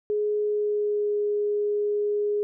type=tone with pitch glide; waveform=sine; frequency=419.2 to 414.6 Hz; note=G#4 to G#4; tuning=+16 to -3 cents; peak=-22 dBFS; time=0.1-2.43 s; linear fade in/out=0 ms; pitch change=-19 cents; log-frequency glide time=0.39-1.16 s; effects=none